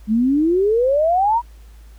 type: exponential sweep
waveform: sine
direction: up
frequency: 207.5 to 980 Hz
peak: -13 dBFS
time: 0.07-1.42 s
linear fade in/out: 50 ms
effects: added 54 Hz sine -39 dBFS peak until 1.98 s + pink hiss -55 dBFS RMS until 1.98 s